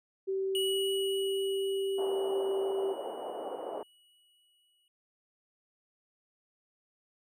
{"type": "tone with pitch glide", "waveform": "sine", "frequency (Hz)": [385.2, 389.9], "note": ["G4", "G4"], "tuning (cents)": [-30, -9], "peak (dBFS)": -29, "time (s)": [0.27, 2.94], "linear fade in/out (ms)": 20, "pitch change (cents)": 21, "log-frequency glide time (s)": [0.67, 0.77]}
{"type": "tone with exponential decay", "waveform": "square", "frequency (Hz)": 2926, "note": "F#7", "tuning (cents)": -20, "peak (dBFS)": -31, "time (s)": [0.55, 4.88], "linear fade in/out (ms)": 1, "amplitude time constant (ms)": 940}
{"type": "band-pass noise", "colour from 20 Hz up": "pink", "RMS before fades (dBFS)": -39, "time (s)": [1.98, 3.83], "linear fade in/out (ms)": 2, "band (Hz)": [410, 790], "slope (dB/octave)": 24}
{"effects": []}